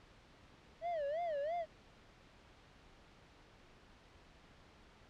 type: tone with vibrato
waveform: triangle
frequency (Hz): 626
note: D#5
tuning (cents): +10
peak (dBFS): -34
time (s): 0.81-1.66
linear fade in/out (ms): 50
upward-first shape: sine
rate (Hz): 3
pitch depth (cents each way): 200
effects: pink hiss -62 dBFS RMS until 5.09 s + low-pass 4000 Hz 12 dB/octave